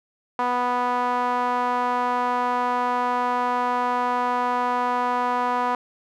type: tone with band-pass filter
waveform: sawtooth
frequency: 246.5 Hz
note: B3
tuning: 3 cents flat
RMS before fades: -23 dBFS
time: 0.39-5.75 s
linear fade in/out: 2 ms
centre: 980 Hz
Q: 3
effects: none